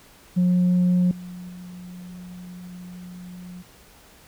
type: tone with level steps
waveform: sine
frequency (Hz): 179.5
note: F3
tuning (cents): +48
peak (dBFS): -14 / -34 / -36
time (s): 0.36-3.63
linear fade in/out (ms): 20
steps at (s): 1.11 / 1.49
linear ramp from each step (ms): 2
effects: tanh soft clip ceiling -14 dBFS + pink hiss -51 dBFS RMS until 4.27 s